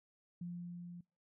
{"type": "tone with level ramp", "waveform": "sine", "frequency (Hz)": 174.61, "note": "F3", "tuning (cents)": 0, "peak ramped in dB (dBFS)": [-40, -47], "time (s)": [0.41, 1.01], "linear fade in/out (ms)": 5, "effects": ["noise-tail reverb RT60 0.3 s tail -26 dB re dry"]}